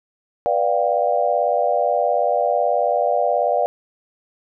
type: chord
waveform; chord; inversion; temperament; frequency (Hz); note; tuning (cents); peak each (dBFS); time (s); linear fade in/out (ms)
sine; G dominant seventh; first; just; 490 / 588 / 705.6 / 784; B4 / D5 / F5 / G5; -14 / +2 / +18 / 0; -23 / -20 / -20 / -24; 0.46-3.66; 0
effects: none